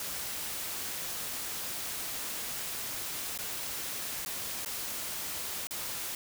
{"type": "noise with dropouts", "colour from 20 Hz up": "white", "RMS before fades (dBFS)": -37, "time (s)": [0, 6.15], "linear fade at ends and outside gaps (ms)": 2, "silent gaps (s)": [[3.377, 3.387], [4.25, 4.26], [4.649, 4.659], [5.671, 5.708]], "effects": []}